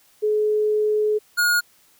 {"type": "tone pair in turn", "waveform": ["sine", "square"], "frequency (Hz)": [425.2, 1436], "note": ["G#4", "F6"], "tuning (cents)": [41, 48], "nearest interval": "octave + major sixth", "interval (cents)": 2107, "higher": "second", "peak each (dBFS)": -17, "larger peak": "neither", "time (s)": [[0.22, 1.19], [1.37, 1.61]], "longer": "first", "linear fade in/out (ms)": 20, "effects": ["white hiss -57 dBFS RMS until 1.99 s"]}